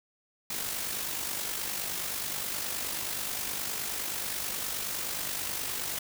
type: noise with amplitude modulation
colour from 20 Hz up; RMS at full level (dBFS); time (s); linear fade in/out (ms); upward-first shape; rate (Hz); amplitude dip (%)
white; -32; 0.5-5.99; 5; sine; 49.5; 45
effects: none